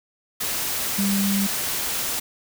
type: tone in noise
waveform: sine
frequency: 198.2 Hz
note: G3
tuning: 19 cents sharp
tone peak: -20 dBFS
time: 0.98-1.47 s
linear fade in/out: 10 ms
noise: white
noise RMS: -26 dBFS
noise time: 0.4-2.2 s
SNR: +3 dB
effects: none